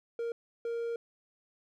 triangle tone bursts at uneven times, 466.2 Hz, A#4, in tune, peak -30 dBFS, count 2, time 0.19-0.32 / 0.65-0.96 s, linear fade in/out 2 ms, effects none

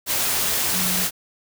sine tone in noise, 182.3 Hz, F#3, 25 cents flat, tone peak -28 dBFS, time 0.71-1.07 s, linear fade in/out 50 ms, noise white, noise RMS -22 dBFS, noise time 0.06-1.11 s, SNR -9 dB, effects none

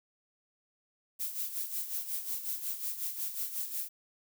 violet noise with tremolo, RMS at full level -34 dBFS, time 1.19-3.89 s, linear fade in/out 20 ms, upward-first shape sine, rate 5.5 Hz, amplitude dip 65%, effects none

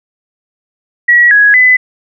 sine tone with pitch steps, 1922 / 1667 / 2008 Hz, B6 / G#6 / B6, -48 / +6 / +28 cents, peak -3 dBFS, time 1.08-1.77 s, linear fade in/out 10 ms, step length 230 ms, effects none

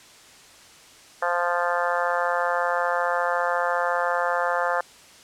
harmonic tone, 174.61 Hz, F3, in tune, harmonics 3 / 4 / 5 / 6 / 7 / 8 / 9 / 10, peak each -27 / -28 / -29 / -30 / -30 / -31 / -32 / -32 dBFS, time 1.22-4.81 s, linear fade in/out 5 ms, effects white hiss -49 dBFS RMS until 5.23 s + low-pass 8000 Hz 12 dB/octave

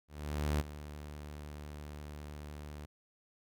sawtooth tone with ADSR envelope, 74.2 Hz, D2, 18 cents sharp, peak -25 dBFS, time 0.08-2.86 s, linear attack 520 ms, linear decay 20 ms, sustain -15 dB, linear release 13 ms, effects none

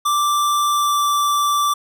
square tone with pitch glide, 1174.7 to 1167.3 Hz, D6 to D6, 0 to -11 cents, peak -16 dBFS, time 0.05-1.74 s, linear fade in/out 10 ms, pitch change -11 cents, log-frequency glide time 0.71-1.05 s, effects none

